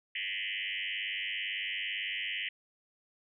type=tone with frequency modulation; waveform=sine; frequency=2502 Hz; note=D#7; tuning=9 cents sharp; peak=-33 dBFS; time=0.15-2.49 s; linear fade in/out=5 ms; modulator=97.9 Hz; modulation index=6.3; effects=none